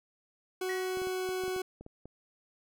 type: tone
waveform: 40% pulse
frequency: 371.3 Hz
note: F#4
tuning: 6 cents sharp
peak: -31 dBFS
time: 0.61-1.62 s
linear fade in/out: 5 ms
type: tone with exponential decay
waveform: triangle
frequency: 1913 Hz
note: A#6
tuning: 44 cents sharp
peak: -33 dBFS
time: 0.69-1.14 s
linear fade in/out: 5 ms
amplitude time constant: 97 ms
type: clicks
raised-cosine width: 2 ms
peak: -33 dBFS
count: 10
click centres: 0.972 / 1.018 / 1.071 / 1.29 / 1.437 / 1.48 / 1.563 / 1.81 / 1.864 / 2.056 s
effects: none